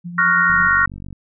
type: tone with tremolo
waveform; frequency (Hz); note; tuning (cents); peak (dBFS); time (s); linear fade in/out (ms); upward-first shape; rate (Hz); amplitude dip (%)
sine; 173.9; F3; -7; -25; 0.04-0.69; 20; triangle; 9.2; 45
type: chord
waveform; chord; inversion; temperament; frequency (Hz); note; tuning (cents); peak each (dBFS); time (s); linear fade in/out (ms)
sine; Gb major seventh; second; equal; 1108.7 / 1396.9 / 1480 / 1864.7; Db6 / F6 / Gb6 / Bb6; 0 / 0 / 0 / 0; -20 / -16 / -19 / -17; 0.18-0.86; 5
type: click train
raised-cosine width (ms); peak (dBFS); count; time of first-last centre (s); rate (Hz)
5; -22; 31; 0.5-1.128; 47.8
effects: none